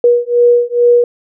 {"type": "beating tone pair", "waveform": "sine", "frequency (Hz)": [480, 482.3], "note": ["B4", "B4"], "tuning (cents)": [-49, -41], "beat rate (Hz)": 2.3, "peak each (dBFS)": -10, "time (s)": [0.04, 1.04], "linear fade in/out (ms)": 2, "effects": []}